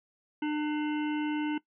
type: harmonic tone with a mistuned harmonic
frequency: 300 Hz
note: D4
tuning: 37 cents sharp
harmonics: 1 / 3 / 5 / 7 / 9 / 10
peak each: -28 / -38 / -42 / -45 / -47 / -48 dBFS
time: 0.42-1.58 s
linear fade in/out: 5 ms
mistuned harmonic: 10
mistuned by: -16 cents
effects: noise-tail reverb RT60 0.1 s tail -19 dB re dry